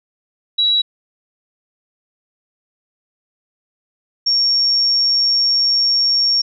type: tone pair in turn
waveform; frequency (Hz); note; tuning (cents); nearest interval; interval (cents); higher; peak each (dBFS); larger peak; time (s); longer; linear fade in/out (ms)
sine; 3897 / 5522; B7 / F8; -24 / -20; tritone; 604; second; -12; neither; 0.58-0.82 / 4.26-6.42; second; 10
effects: none